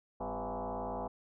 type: tone with frequency modulation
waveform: sine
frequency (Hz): 103.83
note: G#2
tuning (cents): 0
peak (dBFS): -35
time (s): 0.2-1.08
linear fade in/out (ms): 10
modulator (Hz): 150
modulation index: 6
effects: none